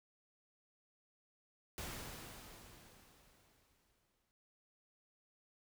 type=noise with exponential decay; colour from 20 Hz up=pink; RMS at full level=-44 dBFS; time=1.78-4.31 s; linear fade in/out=0 ms; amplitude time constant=550 ms; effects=noise-tail reverb RT60 0.6 s tail -25 dB re dry